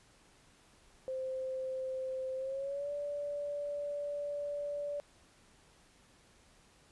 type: tone with pitch glide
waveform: sine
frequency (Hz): 522 to 579.2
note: C5 to D5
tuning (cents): -4 to -24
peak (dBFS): -35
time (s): 1.08-5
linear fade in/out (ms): 0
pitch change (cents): +180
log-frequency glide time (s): 2.36-2.91
effects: pink hiss -64 dBFS RMS until 6.91 s + resampled to 24000 Hz